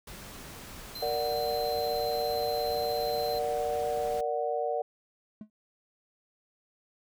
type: noise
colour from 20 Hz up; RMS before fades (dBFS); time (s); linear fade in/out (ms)
pink; -45; 0.07-4.21; 5
type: tone with tremolo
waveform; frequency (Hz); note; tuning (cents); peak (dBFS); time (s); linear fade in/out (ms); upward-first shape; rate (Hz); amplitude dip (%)
square; 4100; C8; -36; -37; 0.95-3.39; 5; triangle; 17; 30
type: chord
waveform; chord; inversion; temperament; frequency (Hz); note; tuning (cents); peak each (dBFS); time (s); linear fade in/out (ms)
sine; Bb augmented; none; equal; 466.2 / 587.3 / 740; Bb4 / D5 / F#5; 0 / 0 / 0; -32; 1.02-4.82; 5
type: tone with exponential decay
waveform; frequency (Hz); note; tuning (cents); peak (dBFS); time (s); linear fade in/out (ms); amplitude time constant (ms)
triangle; 213.7; G#3; +50; -34; 5.41-5.5; 2; 19
effects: none